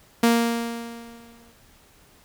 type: tone with exponential decay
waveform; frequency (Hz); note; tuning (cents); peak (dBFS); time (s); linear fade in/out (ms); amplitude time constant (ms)
sawtooth; 233.1; A#3; 0; -10; 0.23-1.52; 5; 280
effects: pink hiss -55 dBFS RMS until 2.24 s